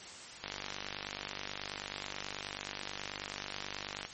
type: click train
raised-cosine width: 0.2 ms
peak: -20 dBFS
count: 179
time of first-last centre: 0.44-4.051 s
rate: 49.3 Hz
effects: white hiss -48 dBFS RMS until 4.13 s + MP3 32 kbps